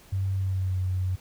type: tone with pitch glide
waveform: sine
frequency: 96.2 to 92.55 Hz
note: G2 to F#2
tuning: -32 to +1 cents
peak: -24 dBFS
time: 0.12-1.16 s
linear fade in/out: 10 ms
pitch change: -67 cents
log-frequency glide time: 0.33-0.79 s
effects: pink hiss -54 dBFS RMS until 1.2 s